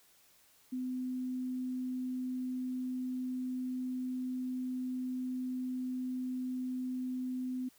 sine tone, 254.3 Hz, C4, 49 cents flat, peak -34 dBFS, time 0.72-7.69 s, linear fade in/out 10 ms, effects white hiss -65 dBFS RMS until 7.78 s

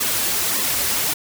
white noise with flanger, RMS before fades -21 dBFS, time 0-1.14 s, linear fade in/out 10 ms, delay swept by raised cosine 1.3 to 6.8 ms, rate 1.7 Hz, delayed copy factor -0.85, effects none

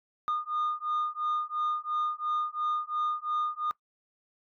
sine beating tone pair, 1220 / 1222.9 Hz, D#6 / D#6, -34 / -30 cents, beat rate 2.9 Hz, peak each -30 dBFS, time 0.28-3.71 s, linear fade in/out 0 ms, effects noise-tail reverb RT60 0.1 s tail -21 dB re dry + tanh soft clip ceiling -24 dBFS

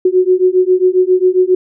sine beating tone pair, 364.4 / 371.8 Hz, F#4 / F#4, -26 / +8 cents, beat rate 7.4 Hz, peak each -11 dBFS, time 0.05-1.55 s, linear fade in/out 5 ms, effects none

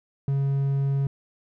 triangle tone, 138.2 Hz, C#3, 5 cents flat, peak -19 dBFS, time 0.28-1.07 s, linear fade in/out 2 ms, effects none

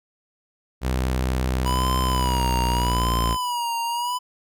sawtooth tone with pitch glide, 63.9 to 57.59 Hz, C2 to A#1, -40 to -20 cents, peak -17 dBFS, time 0.81-3.37 s, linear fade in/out 50 ms, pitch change -180 cents, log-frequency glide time 2.36-3.25 s
square tone with vibrato, 979 Hz, B5, 15 cents flat, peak -24 dBFS, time 1.65-4.19 s, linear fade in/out 20 ms, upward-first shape sine, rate 0.82 Hz, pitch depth 87 cents each way
effects none

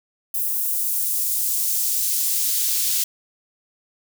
white noise with high-pass filter sweep, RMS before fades -22 dBFS, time 0.34-3.04 s, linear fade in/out 5 ms, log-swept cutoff 12000 to 3900 Hz, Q 0.72, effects none

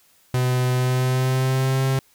45% pulse tone with pitch glide, 126.3 to 133.35 Hz, B2 to C3, +39 to +33 cents, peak -18 dBFS, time 0.34-1.99 s, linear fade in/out 2 ms, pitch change +94 cents, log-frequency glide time 0.74-1.85 s, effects white hiss -58 dBFS RMS until 2.14 s

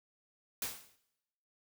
white noise with exponential decay, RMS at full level -34 dBFS, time 0.62-0.96 s, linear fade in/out 2 ms, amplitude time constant 73 ms, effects noise-tail reverb RT60 0.9 s tail -19 dB re dry

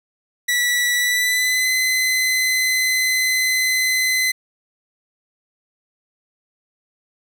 sawtooth tone with pitch glide, 1952 to 2035 Hz, B6 to C7, -21 to -49 cents, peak -13 dBFS, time 0.48-4.32 s, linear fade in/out 10 ms, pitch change +72 cents, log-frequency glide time 0.96-1.71 s, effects none

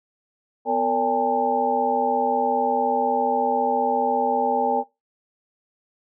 sine tone cluster, 249.8 / 458.5 / 573 / 804 / 884 Hz, B3 / A#4 / D5 / G5 / A5, +20 / -29 / -43 / +44 / +8 cents, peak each -29 / -24 / -27 / -22 / -28 dBFS, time 0.65-4.84 s, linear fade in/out 50 ms, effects noise-tail reverb RT60 0.2 s tail -18 dB re dry

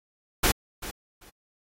pink noise with echo, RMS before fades -21 dBFS, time 0.43-0.52 s, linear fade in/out 10 ms, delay 390 ms, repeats 2, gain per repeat -15 dB, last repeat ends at 1.3 s, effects AAC 48 kbps

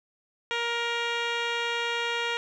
10% pulse tone with low-pass filter, 470.1 Hz, A#4, 15 cents sharp, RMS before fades -29 dBFS, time 0.51-2.37 s, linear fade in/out 0 ms, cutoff 3800 Hz, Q 1.9, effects none

